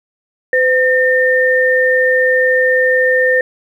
sine tone pair together, 509 / 1814 Hz, C5 / A#6, -48 / -48 cents, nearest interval octave + minor seventh, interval 2200 cents, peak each -12 dBFS, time 0.53-3.41 s, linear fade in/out 2 ms, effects 8-bit

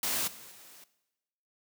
white noise with level steps, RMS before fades -31 / -50 / -53 dBFS, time 0.03-0.84 s, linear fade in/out 2 ms, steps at 0.27 / 0.51 s, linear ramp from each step 10 ms, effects noise-tail reverb RT60 1.0 s tail -17 dB re dry + high-pass 100 Hz 12 dB/octave

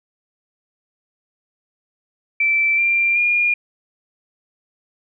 sine tone with pitch steps, 2330 / 2375 / 2421 Hz, D7 / D7 / D#7, -14 / +19 / -48 cents, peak -14 dBFS, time 2.4-3.54 s, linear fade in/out 5 ms, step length 380 ms, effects none

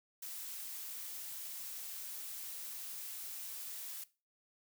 blue noise, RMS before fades -45 dBFS, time 0.22-4.04 s, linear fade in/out 5 ms, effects noise-tail reverb RT60 0.3 s tail -18 dB re dry

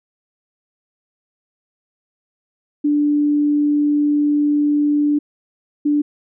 sine tone bursts at uneven times, 293.7 Hz, D4, in tune, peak -13 dBFS, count 2, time 2.84-5.19 / 5.85-6.02 s, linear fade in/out 10 ms, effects none

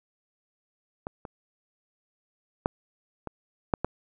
clicks, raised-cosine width 1 ms, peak -19 / -24 / -9 / -20 / -8 / -12 dBFS, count 6, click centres 1.069 / 1.252 / 2.659 / 3.273 / 3.738 / 3.846 s, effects none

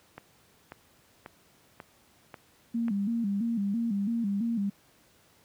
click train, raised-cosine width 0.5 ms, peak -26 dBFS, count 6, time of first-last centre 0.18-2.883 s, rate 1.85 Hz
sine tone with vibrato, 215.4 Hz, A3, 37 cents flat, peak -26 dBFS, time 2.74-4.7 s, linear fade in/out 10 ms, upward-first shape square, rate 3 Hz, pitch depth 130 cents each way
effects pink hiss -62 dBFS RMS until 5.44 s + high-pass 80 Hz 12 dB/octave

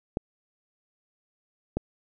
clicks, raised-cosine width 2 ms, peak -13 dBFS, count 2, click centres 0.171 / 1.77 s, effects none

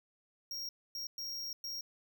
square tone bursts at uneven times, 5588 Hz, F8, in tune, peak -39 dBFS, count 4, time 0.51-0.69 / 0.95-1.07 / 1.18-1.53 / 1.64-1.81 s, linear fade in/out 2 ms, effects none

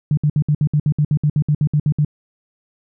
sine tone bursts, 148.5 Hz, D3, 20 cents sharp, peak -12 dBFS, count 16, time 0.11-2.048 s, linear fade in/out 2 ms, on 63 ms, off 62 ms, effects none

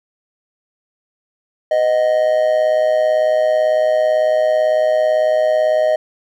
triangle tone with amplitude modulation, 622.3 Hz, D#5, in tune, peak -7 dBFS, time 1.71-5.96 s, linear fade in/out 5 ms, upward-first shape sine, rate 118 Hz, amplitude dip 65%, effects none

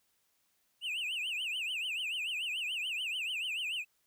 triangle tone with vibrato, 2736 Hz, F7, 36 cents flat, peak -32 dBFS, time 0.81-3.85 s, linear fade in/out 50 ms, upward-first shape triangle, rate 6.9 Hz, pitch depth 240 cents each way, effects white hiss -75 dBFS RMS until 4.06 s

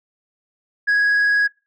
sine tone with vibrato, 1662 Hz, G#6, 1 cent sharp, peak -11 dBFS, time 0.87-1.48 s, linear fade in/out 20 ms, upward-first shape triangle, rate 20 Hz, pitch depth 15 cents each way, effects noise-tail reverb RT60 0.3 s tail -26 dB re dry + tanh soft clip ceiling -13 dBFS

